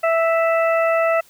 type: harmonic tone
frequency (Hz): 659.3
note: E5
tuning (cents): 0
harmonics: 1 / 2 / 3 / 4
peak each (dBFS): -16 / -22 / -26 / -28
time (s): 0.03-1.21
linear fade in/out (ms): 10
effects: white hiss -52 dBFS RMS until 1.29 s